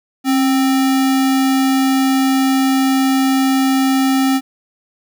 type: tone with sample-and-hold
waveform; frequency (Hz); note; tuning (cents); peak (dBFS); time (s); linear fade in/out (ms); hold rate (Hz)
sine; 267.8; C4; +40; -11; 0.24-4.41; 50; 1050
effects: none